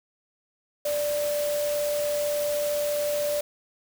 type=tone in noise; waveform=sine; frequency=587.3 Hz; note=D5; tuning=in tune; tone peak=-24 dBFS; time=0.85-3.41 s; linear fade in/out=5 ms; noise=white; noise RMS=-35 dBFS; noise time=0.85-3.41 s; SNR=+8 dB; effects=none